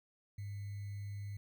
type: tone with sample-and-hold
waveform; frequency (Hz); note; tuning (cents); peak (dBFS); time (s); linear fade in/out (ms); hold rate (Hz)
sine; 101.2; G#2; -44; -40; 0.38-1.37; 5; 2100
effects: none